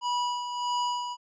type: tone with tremolo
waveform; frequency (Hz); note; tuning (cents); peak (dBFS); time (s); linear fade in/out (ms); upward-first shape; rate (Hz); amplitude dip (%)
square; 976; B5; -21; -26; 0.01-1.17; 50; sine; 1.6; 55
effects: resampled to 16000 Hz